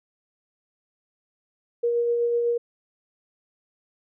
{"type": "tone with tremolo", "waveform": "sine", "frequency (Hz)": 473.5, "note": "A#4", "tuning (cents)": 27, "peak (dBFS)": -19, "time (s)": [1.83, 2.58], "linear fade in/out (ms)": 10, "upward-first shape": "sine", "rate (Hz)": 8, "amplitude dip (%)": 25, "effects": []}